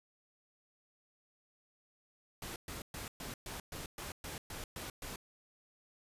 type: noise bursts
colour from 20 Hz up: pink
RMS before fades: -44 dBFS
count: 11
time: 2.42-5.16 s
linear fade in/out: 2 ms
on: 140 ms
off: 120 ms
effects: resampled to 32000 Hz